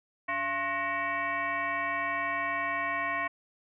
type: tone with frequency modulation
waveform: sine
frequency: 1473 Hz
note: F#6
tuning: 8 cents flat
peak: -28 dBFS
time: 0.28-3.28 s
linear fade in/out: 10 ms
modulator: 395 Hz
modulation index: 2.1
effects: none